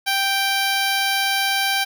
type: tone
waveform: 10% pulse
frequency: 784 Hz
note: G5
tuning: in tune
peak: -10 dBFS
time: 0.06-1.85 s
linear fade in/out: 20 ms
effects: none

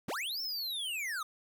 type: linear two-way sweep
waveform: square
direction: up then down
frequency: 82.41 to 5450 to 1190 Hz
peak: -35 dBFS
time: 0.08-1.23 s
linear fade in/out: 5 ms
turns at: 0.41 s
effects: 11-bit

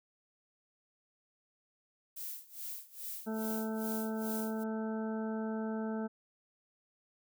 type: noise with tremolo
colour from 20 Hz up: violet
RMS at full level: -41 dBFS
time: 2.16-4.64 s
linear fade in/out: 10 ms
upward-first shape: sine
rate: 2.4 Hz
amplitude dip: 90%
type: harmonic tone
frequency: 220 Hz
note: A3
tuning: in tune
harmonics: 1 / 2 / 3 / 4 / 6 / 7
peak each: -35 / -41 / -45 / -47 / -51 / -52 dBFS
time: 3.26-6.08 s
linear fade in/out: 20 ms
effects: none

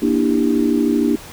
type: chord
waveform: sine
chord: E half-diminished seventh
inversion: second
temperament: just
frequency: 237.3 / 296.7 / 329.6 / 395.6 Hz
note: Bb3 / D4 / E4 / G4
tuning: +31 / +18 / 0 / +16 cents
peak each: -18 / -17 / -21 / -22 dBFS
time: 0.02-1.16 s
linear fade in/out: 5 ms
effects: pink hiss -37 dBFS RMS until 1.32 s

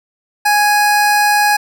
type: tone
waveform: 25% pulse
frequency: 830.6 Hz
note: G#5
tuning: in tune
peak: -6 dBFS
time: 0.45-1.57 s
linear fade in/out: 10 ms
effects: none

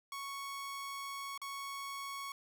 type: tone with dropouts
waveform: sawtooth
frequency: 1108.7 Hz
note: C#6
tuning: in tune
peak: -37 dBFS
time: 0.12-2.32 s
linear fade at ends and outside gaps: 2 ms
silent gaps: 1.377-1.416 s
effects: none

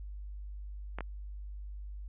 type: clicks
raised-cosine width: 0.5 ms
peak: -23 dBFS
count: 2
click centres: 0.986 / 1.007 s
effects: added 50 Hz sine -40 dBFS peak until 2.08 s + resampled to 8000 Hz

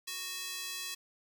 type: tone with high-pass filter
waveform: square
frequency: 369.6 Hz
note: F#4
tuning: 2 cents flat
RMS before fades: -40 dBFS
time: 0.07-0.95 s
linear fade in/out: 10 ms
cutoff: 3200 Hz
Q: 0.86
effects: none

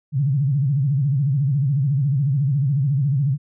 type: tone with vibrato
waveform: sine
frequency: 138.59 Hz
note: C#3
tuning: in tune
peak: -16 dBFS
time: 0.12-3.38 s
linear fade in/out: 50 ms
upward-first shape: sine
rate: 14 Hz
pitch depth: 160 cents each way
effects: none

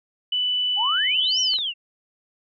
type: tone with pitch glide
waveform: sine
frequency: 2983 to 3018 Hz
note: F#7 to F#7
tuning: +13 to +34 cents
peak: -20 dBFS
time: 0.32-1.57 s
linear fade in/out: 5 ms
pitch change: +21 cents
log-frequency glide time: 0.91-1.14 s
type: exponential two-way sweep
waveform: sine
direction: up then down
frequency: 763 to 5860 to 2683 Hz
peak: -23 dBFS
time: 0.76-1.74 s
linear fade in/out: 50 ms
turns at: 1.4 s
type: clicks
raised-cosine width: 0.3 ms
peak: -25 dBFS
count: 2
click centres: 1.537 / 1.587 s
effects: none

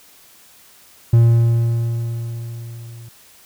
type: tone with level ramp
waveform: triangle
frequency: 116.54 Hz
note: A#2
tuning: in tune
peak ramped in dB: -5 to -33 dBFS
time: 1.13-3.09 s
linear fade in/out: 5 ms
effects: white hiss -48 dBFS RMS until 3.45 s

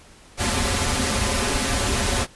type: noise with comb filter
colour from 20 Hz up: pink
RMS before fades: -22 dBFS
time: 0.37-2.27 s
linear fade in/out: 50 ms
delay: 6.3 ms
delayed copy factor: -0.8
effects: pink hiss -49 dBFS RMS until 2.35 s + resampled to 24000 Hz

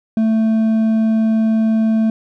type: tone with hard clipping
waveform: triangle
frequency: 221.5 Hz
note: A3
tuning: 12 cents sharp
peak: -13 dBFS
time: 0.17-2.1 s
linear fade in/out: 2 ms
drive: 7 dB
effects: none

